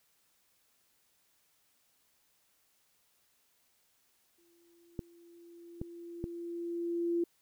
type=tone with exponential growth; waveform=sine; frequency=341.9 Hz; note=F4; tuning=37 cents flat; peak=-27 dBFS; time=4.38-7.24 s; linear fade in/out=5 ms; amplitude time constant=620 ms
type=clicks; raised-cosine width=3 ms; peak=-23 dBFS; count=3; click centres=4.992 / 5.815 / 6.241 s
effects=white hiss -72 dBFS RMS until 7.41 s